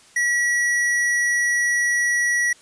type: tone with tanh clipping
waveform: sine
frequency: 1931 Hz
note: B6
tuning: 39 cents flat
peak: -19 dBFS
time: 0.16-2.53 s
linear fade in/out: 5 ms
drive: 18 dB
effects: white hiss -51 dBFS RMS until 2.61 s + resampled to 22050 Hz